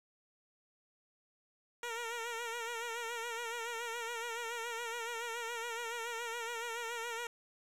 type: tone with vibrato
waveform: 10% pulse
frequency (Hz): 466.2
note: A#4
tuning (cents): 0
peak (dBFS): -30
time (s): 1.83-7.27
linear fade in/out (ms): 2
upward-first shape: sine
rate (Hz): 7.1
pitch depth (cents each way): 59
effects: low-pass 11000 Hz 12 dB/octave + 10-bit